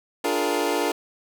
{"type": "chord", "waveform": "25% pulse", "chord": "Bb dominant seventh", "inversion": "first", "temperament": "equal with one note detuned", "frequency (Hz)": [293.7, 349.2, 417.7, 466.2], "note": ["D4", "F4", "Ab4", "Bb4"], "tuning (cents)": [0, 0, 10, 0], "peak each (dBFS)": [-24, -24, -24, -23], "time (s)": [0.24, 0.92], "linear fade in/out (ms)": 5, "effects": []}